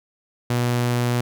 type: tone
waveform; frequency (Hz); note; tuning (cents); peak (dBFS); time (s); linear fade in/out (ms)
sawtooth; 121.4; B2; -29; -15; 0.5-1.21; 5
effects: none